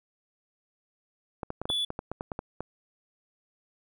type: clicks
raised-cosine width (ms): 1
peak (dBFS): -19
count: 12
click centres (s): 1.432 / 1.504 / 1.616 / 1.655 / 1.701 / 1.904 / 1.991 / 2.116 / 2.209 / 2.318 / 2.391 / 2.606
type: tone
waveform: triangle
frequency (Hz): 3441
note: A7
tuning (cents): -39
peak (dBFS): -25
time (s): 1.69-1.85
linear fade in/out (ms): 5
effects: none